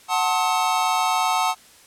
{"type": "chord", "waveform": "square", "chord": "F# diminished seventh", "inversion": "none", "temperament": "just", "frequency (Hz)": [740, 888, 1065.6, 1278.7], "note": ["F#5", "A5", "C6", "Eb6"], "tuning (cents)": [0, 16, 31, 47], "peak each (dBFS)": [-24, -24, -28, -26], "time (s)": [0.08, 1.55], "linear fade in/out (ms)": 50, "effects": ["white hiss -50 dBFS RMS until 1.86 s", "low-pass 11000 Hz 12 dB/octave"]}